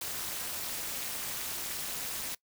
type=noise with amplitude modulation; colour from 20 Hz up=white; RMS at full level=-33 dBFS; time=0.01-2.35 s; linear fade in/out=5 ms; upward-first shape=sine; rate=277 Hz; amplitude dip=90%; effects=noise-tail reverb RT60 0.1 s tail -22 dB re dry